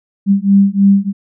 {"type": "beating tone pair", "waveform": "sine", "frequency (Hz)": [196.4, 199.6], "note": ["G3", "G3"], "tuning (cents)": [4, 32], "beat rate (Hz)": 3.2, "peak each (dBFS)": -10, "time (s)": [0.26, 1.13], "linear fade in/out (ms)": 50, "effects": []}